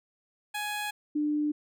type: tone pair in turn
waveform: 15% pulse / sine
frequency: 835 / 298.3 Hz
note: G#5 / D4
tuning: +9 / +27 cents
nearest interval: octave + tritone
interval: 1782 cents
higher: first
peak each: -25 dBFS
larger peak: neither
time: 0.54-0.91 / 1.15-1.52 s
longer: neither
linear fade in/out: 10 ms
effects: none